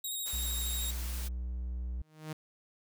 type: tone with vibrato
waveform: 10% pulse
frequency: 3769 Hz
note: A#7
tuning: 18 cents sharp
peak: -28 dBFS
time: 0.04-0.91 s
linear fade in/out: 5 ms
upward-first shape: square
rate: 13 Hz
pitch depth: 19 cents each way
type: noise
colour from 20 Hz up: white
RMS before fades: -44 dBFS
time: 0.25-1.29 s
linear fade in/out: 20 ms
type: tone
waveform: triangle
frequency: 61.3 Hz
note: B1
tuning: 12 cents flat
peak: -32 dBFS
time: 0.33-2.02 s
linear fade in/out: 5 ms
type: tone with exponential growth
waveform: sawtooth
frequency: 155.56 Hz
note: D#3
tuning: in tune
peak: -31 dBFS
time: 1.99-2.33 s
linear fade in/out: 5 ms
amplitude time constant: 72 ms
effects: none